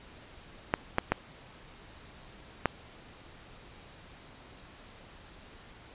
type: clicks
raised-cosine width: 0.5 ms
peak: -9 dBFS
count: 4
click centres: 0.739 / 0.984 / 1.12 / 2.657 s
effects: pink hiss -52 dBFS RMS until 5.94 s + resampled to 8000 Hz